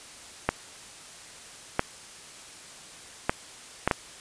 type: clicks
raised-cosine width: 0.5 ms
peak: -6 dBFS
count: 5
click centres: 0.49 / 1.794 / 3.295 / 3.876 / 3.912 s
effects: white hiss -46 dBFS RMS until 4.2 s + resampled to 22050 Hz